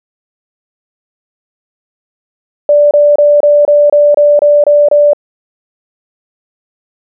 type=tone bursts; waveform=sine; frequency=586 Hz; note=D5; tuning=4 cents flat; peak=-3 dBFS; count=10; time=2.69-5.133 s; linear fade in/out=2 ms; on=220 ms; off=27 ms; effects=none